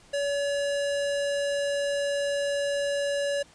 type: tone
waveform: square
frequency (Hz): 568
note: C#5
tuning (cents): +42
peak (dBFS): -26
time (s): 0.13-3.43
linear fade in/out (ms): 10
effects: pink hiss -55 dBFS RMS until 3.54 s + resampled to 22050 Hz